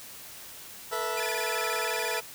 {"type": "chord", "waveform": "20% pulse", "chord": "A suspended second", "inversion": "none", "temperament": "equal with one note detuned", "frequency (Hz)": [440, 485.7, 659.3], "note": ["A4", "B4", "E5"], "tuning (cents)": [0, -29, 0], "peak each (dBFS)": [-29, -29, -29], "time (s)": [0.91, 2.21], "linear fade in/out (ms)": 20}
{"type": "tone with vibrato", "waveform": "sawtooth", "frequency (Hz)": 2040, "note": "C7", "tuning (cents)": -44, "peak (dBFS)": -29, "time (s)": [1.17, 2.2], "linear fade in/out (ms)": 5, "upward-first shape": "square", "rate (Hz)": 17, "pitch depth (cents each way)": 290}
{"effects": ["white hiss -45 dBFS RMS until 2.34 s"]}